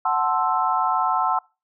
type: chord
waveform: sine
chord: F# half-diminished seventh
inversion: none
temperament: equal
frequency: 740 / 880 / 1046.5 / 1318.5 Hz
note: F#5 / A5 / C6 / E6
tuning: 0 / 0 / 0 / 0 cents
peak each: -24 dBFS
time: 0.05-1.39 s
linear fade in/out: 5 ms
effects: noise-tail reverb RT60 0.3 s tail -26 dB re dry